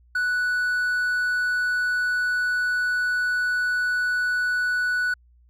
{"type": "tone", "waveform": "triangle", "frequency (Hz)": 1480, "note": "F#6", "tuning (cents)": 0, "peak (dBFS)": -19, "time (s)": [0.15, 5.14], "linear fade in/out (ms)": 5, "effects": ["added 60 Hz sine -53 dBFS peak until 5.49 s"]}